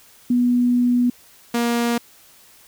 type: tone pair in turn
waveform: sine / sawtooth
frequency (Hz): 244.6 / 236.4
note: B3 / A#3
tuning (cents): -16 / +24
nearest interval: minor second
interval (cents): 60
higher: first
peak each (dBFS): -14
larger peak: neither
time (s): 0.3-1.1 / 1.54-1.98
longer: first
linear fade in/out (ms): 5
effects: white hiss -50 dBFS RMS until 2.67 s